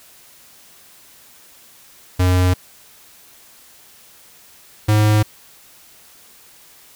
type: tone pair in turn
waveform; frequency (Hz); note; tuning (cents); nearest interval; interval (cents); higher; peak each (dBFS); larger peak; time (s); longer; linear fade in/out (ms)
square; 91 / 106.43; F#2 / G#2; -28 / +43; minor third; 271; second; -13 / -12; second; 2.19-2.54 / 4.88-5.23; neither; 10
effects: white hiss -47 dBFS RMS until 6.95 s